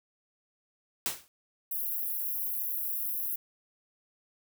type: noise with exponential decay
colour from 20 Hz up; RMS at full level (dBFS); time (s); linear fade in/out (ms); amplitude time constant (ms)
white; -27; 1.06-1.28; 0; 46
type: high-pass noise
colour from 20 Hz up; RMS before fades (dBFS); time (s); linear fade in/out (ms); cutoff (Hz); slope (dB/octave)
white; -33; 1.71-3.36; 5; 11000; 96
effects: none

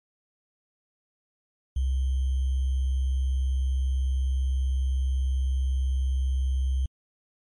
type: tone with sample-and-hold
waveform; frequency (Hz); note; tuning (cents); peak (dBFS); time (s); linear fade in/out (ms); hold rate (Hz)
sine; 65.41; C2; 0; -22; 1.76-6.86; 5; 3150
effects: MP3 48 kbps

